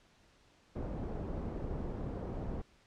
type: low-pass noise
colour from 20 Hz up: pink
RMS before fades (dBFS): -39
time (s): 0.75-2.62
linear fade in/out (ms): 10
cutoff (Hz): 570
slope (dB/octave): 12
effects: pink hiss -66 dBFS RMS until 2.86 s + low-pass 6000 Hz 12 dB/octave